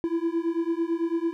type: beating tone pair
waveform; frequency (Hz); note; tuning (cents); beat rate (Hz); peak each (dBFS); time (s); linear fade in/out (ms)
triangle; 329.6 / 338.6; E4 / E4; 0 / +46; 9; -25; 0.04-1.33; 0
effects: none